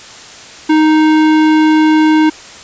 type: tone with hard clipping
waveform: sine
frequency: 311.1 Hz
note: D#4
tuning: in tune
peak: -8 dBFS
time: 0.69-2.3 s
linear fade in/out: 10 ms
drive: 16 dB
effects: white hiss -33 dBFS RMS until 2.63 s + resampled to 16000 Hz